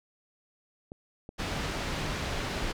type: clicks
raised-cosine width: 2 ms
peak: -28 dBFS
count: 4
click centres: 0.919 / 1.291 / 1.514 / 1.575 s
type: low-pass noise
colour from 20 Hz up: pink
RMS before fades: -33 dBFS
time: 1.38-2.73 s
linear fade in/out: 20 ms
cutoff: 4900 Hz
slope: 12 dB/octave
effects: none